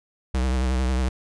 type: tone with vibrato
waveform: square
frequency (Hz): 64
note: C2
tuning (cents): -38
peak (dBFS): -21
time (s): 0.34-1.09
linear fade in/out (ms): 5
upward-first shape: triangle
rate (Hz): 11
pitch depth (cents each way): 67
effects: resampled to 22050 Hz